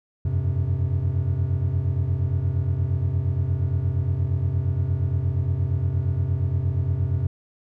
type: chord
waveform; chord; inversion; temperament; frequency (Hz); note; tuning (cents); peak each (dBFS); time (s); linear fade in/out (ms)
triangle; F suspended second; none; equal with one note detuned; 87.31 / 95.87 / 130.81; F2 / G2 / C3; 0 / -38 / 0; -23; 0.25-7.27; 5
effects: none